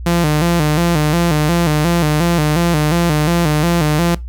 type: tone with vibrato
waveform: sawtooth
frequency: 161 Hz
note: E3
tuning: 41 cents flat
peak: -8 dBFS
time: 0.06-4.15 s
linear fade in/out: 5 ms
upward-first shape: square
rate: 2.8 Hz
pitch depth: 110 cents each way
effects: noise-tail reverb RT60 0.2 s tail -20 dB re dry + added 60 Hz sine -24 dBFS peak until 4.28 s